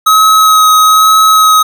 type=tone with vibrato; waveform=square; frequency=1274 Hz; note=D#6; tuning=41 cents sharp; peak=-4 dBFS; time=0.06-1.63 s; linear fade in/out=10 ms; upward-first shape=sine; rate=1.1 Hz; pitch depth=12 cents each way; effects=none